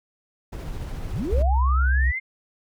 brown noise with tremolo, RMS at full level -30 dBFS, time 0.52-1.43 s, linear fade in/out 10 ms, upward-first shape triangle, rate 14 Hz, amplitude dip 30%
sine linear sweep, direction up, 42.23 to 2138 Hz, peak -25 dBFS, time 1.12-2.2 s, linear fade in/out 20 ms
sine tone, 65.41 Hz, C2, in tune, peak -17 dBFS, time 1.31-2.12 s, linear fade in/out 20 ms
effects none

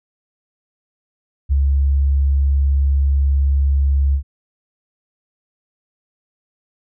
sine tone with ADSR envelope, 69.3 Hz, C#2, in tune, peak -10 dBFS, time 1.49-4.23 s, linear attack 33 ms, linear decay 4 ms, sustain -2 dB, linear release 88 ms, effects none

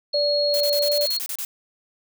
sine tone, 4300 Hz, C8, 47 cents sharp, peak -22 dBFS, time 0.13-1.19 s, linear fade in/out 10 ms
sine tone with pitch glide, 579 to 583.7 Hz, D5 to D5, -25 to -11 cents, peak -20 dBFS, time 0.14-1.06 s, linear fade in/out 5 ms, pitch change +14 cents, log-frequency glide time 0.8-0.94 s
blue noise bursts, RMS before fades -29 dBFS, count 10, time 0.54-1.449 s, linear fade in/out 0 ms, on 63 ms, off 31 ms
effects none

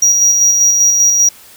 triangle tone with tremolo, 5750 Hz, F8, 50 cents sharp, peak -5 dBFS, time 0.02-1.29 s, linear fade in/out 5 ms, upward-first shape square, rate 5.1 Hz, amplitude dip 30%, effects white hiss -40 dBFS RMS until 1.56 s

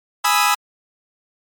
sawtooth chord, E major seventh, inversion first, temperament equal, 830.6 / 987.8 / 1244.5 / 1318.5 Hz, G#5 / B5 / D#6 / E6, 0 / 0 / 0 / 0 cents, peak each -16 dBFS, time 0.24-0.55 s, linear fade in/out 10 ms, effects MP3 96 kbps

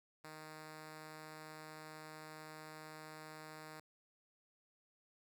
5% pulse tone, 155.56 Hz, D#3, in tune, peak -39 dBFS, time 0.24-3.8 s, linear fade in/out 5 ms, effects none

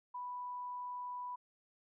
sine tone, 987.8 Hz, B5, in tune, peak -40 dBFS, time 0.14-1.36 s, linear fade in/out 10 ms, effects none

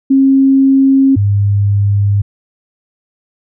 sine tone pair in turn, 270 / 101.14 Hz, C#4 / G#2, -45 / -45 cents, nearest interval octave + perfect fourth, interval 1700 cents, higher first, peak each -5 / -8 dBFS, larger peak first, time 0.1-1.16 / 1.16-2.22 s, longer neither, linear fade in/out 10 ms, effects none

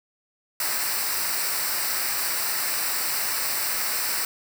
white noise with comb filter, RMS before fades -26 dBFS, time 0.6-4.25 s, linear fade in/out 2 ms, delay 0.3 ms, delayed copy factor -0.7, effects none

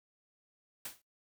white noise with exponential decay, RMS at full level -37 dBFS, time 0.85-1.02 s, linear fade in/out 5 ms, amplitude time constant 36 ms, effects noise-tail reverb RT60 0.2 s tail -26 dB re dry

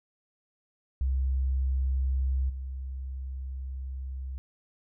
sine tone with level steps, 65.8 Hz, C2, 10 cents sharp, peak -24 / -33 dBFS, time 1.01-4.38 s, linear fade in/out 0 ms, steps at 2.49 s, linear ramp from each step 10 ms, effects none

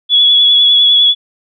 sine tone with vibrato, 3390 Hz, G#7, 35 cents sharp, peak -5 dBFS, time 0.09-1.15 s, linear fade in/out 50 ms, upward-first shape sine, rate 9.9 Hz, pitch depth 24 cents each way, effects none

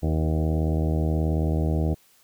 harmonic tone with a mistuned harmonic, 78.6 Hz, D#2, 18 cents sharp, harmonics 1 / 2 / 3 / 4 / 5 / 6 / 7 / 8 / 9 / 10, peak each -23 / -26 / -33 / -31 / -36 / -36 / -41 / -37 / -41 / -44 dBFS, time 0.02-1.95 s, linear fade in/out 20 ms, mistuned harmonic 6, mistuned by +24 cents, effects white hiss -59 dBFS RMS until 2.23 s

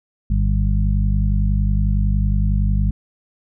harmonic tone with a mistuned harmonic, 50.9 Hz, G#1, 34 cents flat, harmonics 1 / 2 / 3 / 4, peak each -16 / -21 / -25 / -25 dBFS, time 0.3-2.91 s, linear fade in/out 5 ms, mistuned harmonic 4, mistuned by -42 cents, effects none

